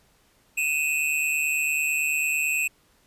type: tone pair together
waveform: square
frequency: 2513 / 2662 Hz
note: D#7 / E7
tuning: +17 / +16 cents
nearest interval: minor second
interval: 99 cents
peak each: -26 dBFS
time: 0.57-2.68 s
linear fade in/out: 10 ms
effects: pink hiss -62 dBFS RMS until 3.06 s + resampled to 32000 Hz